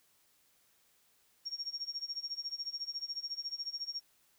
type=tone with tremolo; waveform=sine; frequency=5550 Hz; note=F8; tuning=12 cents flat; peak=-34 dBFS; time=1.45-4.01 s; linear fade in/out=20 ms; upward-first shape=sine; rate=14 Hz; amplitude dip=90%; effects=white hiss -70 dBFS RMS until 4.38 s